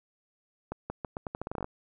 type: accelerating click train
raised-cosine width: 1 ms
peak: -20 dBFS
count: 14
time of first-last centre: 0.72-1.644 s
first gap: 180 ms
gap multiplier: 0.82
effects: none